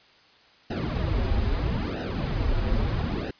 brown noise with flanger, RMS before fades -26 dBFS, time 0.7-3.31 s, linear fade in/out 5 ms, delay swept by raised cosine 0.88 to 6.88 ms, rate 0.77 Hz, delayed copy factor -1, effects white hiss -56 dBFS RMS until 3.39 s + resampled to 11025 Hz

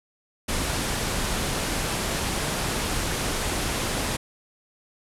pink low-pass noise, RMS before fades -27 dBFS, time 0.48-4.17 s, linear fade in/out 10 ms, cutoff 12000 Hz, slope 48 dB/octave, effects none

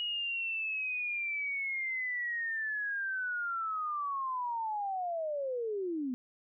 sine linear sweep, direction down, 2900 to 241.9 Hz, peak -32 dBFS, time 0-6.14 s, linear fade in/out 0 ms, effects none

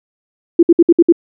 sine tone bursts, 338.8 Hz, E4, 48 cents sharp, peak -3 dBFS, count 6, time 0.59-1.124 s, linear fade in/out 5 ms, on 39 ms, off 60 ms, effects none

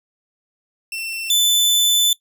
sawtooth tone pair in turn, 2693 / 3510 Hz, E7 / A7, +36 / -5 cents, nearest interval perfect fourth, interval 459 cents, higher second, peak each -22 / -10 dBFS, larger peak second, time 0.92-1.3 / 1.3-2.13 s, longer second, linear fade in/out 2 ms, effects noise-tail reverb RT60 0.1 s tail -19 dB re dry

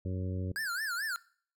harmonic tone, 92.7 Hz, F#2, 4 cents sharp, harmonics 1 / 2 / 3 / 4 / 5 / 6, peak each -33 / -39 / -43 / -45 / -47 / -49 dBFS, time 0.05-0.52 s, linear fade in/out 5 ms
square tone with vibrato, 1568 Hz, G6, in tune, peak -33 dBFS, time 0.56-1.16 s, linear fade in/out 0 ms, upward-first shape sine, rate 4.6 Hz, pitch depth 230 cents each way
effects noise-tail reverb RT60 0.5 s tail -21 dB re dry

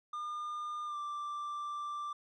triangle tone with pitch glide, 1208 to 1177 Hz, D6 to D6, +48 to +3 cents, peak -35 dBFS, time 0.13-2.13 s, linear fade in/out 5 ms, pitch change -45 cents, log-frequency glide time 0.86-0.97 s, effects resampled to 22050 Hz

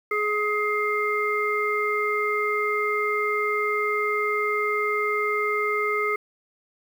harmonic tone, 420 Hz, G#4, 19 cents sharp, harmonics 1 / 3 / 5, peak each -26 / -26 / -26 dBFS, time 0.11-6.16 s, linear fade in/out 5 ms, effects 8-bit

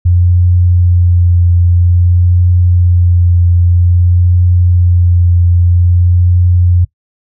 sine tone with vibrato, 88.1 Hz, F2, 16 cents sharp, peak -5 dBFS, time 0.05-6.85 s, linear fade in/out 10 ms, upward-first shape triangle, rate 0.51 Hz, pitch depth 18 cents each way, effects noise-tail reverb RT60 0.1 s tail -20 dB re dry

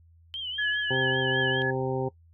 sine tone with vibrato, 3079 Hz, G7, 32 cents flat, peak -31 dBFS, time 0.34-1.62 s, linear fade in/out 0 ms, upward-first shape triangle, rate 5 Hz, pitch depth 100 cents each way
sine tone with tremolo, 1696 Hz, G#6, 36 cents sharp, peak -23 dBFS, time 0.58-1.71 s, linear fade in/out 10 ms, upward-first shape triangle, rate 2.7 Hz, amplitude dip 40%
harmonic tone, 130.81 Hz, C3, in tune, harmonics 1 / 2 / 3 / 4 / 6 / 7, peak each -31 / -35 / -30 / -34 / -36 / -39 dBFS, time 0.9-2.09 s, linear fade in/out 10 ms
effects noise-tail reverb RT60 0.1 s tail -19 dB re dry + added 83 Hz sine -54 dBFS peak until 2.33 s

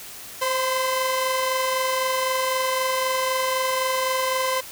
sawtooth tone pair together, 523 / 1022.1 Hz, C5 / C6, -1 / -41 cents, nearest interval octave, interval 1160 cents, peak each -20 / -21 dBFS, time 0.41-4.61 s, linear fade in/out 10 ms, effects white hiss -39 dBFS RMS until 4.71 s

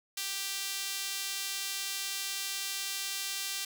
sawtooth tone with high-pass filter, 392 Hz, G4, in tune, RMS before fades -36 dBFS, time 0.17-3.65 s, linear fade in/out 5 ms, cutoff 3500 Hz, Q 0.86, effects none

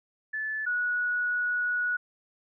sine tone pair in turn, 1740 / 1463.2 Hz, A6 / F#6, -20 / -20 cents, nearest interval minor third, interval 300 cents, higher first, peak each -29 / -25 dBFS, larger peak second, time 0.33-0.66 / 0.66-1.97 s, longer second, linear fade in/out 10 ms, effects none

